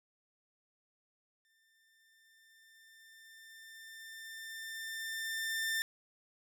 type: tone with exponential growth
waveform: sawtooth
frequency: 1792 Hz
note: A6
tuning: 31 cents sharp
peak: -28 dBFS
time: 1.45-5.82 s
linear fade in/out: 0 ms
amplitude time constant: 950 ms
effects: none